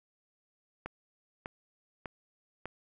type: click train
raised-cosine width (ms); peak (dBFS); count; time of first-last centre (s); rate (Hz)
0.5; -23; 4; 0.86-2.656; 1.67
effects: none